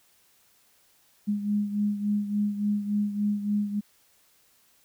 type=beating tone pair; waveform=sine; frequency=205.8 / 209.3 Hz; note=G#3 / G#3; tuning=-16 / +14 cents; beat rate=3.5 Hz; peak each=-25 / -31 dBFS; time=1.27-3.81 s; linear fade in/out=20 ms; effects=white hiss -63 dBFS RMS until 4.84 s